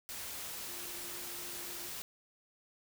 sine tone in noise, 350 Hz, F4, 4 cents sharp, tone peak -54 dBFS, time 0.68-1.89 s, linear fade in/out 0 ms, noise white, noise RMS -43 dBFS, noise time 0.09-2.02 s, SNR -14 dB, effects none

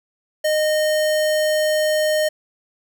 square tone, 615 Hz, D#5, 20 cents flat, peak -17 dBFS, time 0.44-2.29 s, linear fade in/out 10 ms, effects none

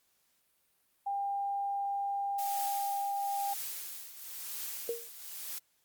sine tone, 799 Hz, G5, 33 cents sharp, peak -31 dBFS, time 1.06-3.54 s, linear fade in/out 10 ms
blue noise with tremolo, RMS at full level -38 dBFS, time 2.38-5.59 s, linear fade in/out 10 ms, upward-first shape triangle, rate 1 Hz, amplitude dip 75%
sine tone with exponential decay, 466.2 Hz, A#4, in tune, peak -28 dBFS, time 4.89-5.09 s, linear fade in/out 2 ms, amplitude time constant 43 ms
effects white hiss -73 dBFS RMS until 5.84 s + Opus 48 kbps

